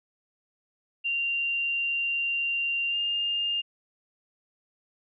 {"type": "tone with pitch glide", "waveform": "sine", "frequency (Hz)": [2774, 2813], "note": ["F7", "F7"], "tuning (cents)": [-12, 12], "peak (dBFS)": -25, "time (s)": [1.04, 3.62], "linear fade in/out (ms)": 20, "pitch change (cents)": 24, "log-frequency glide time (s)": [2.89, 2.97], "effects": []}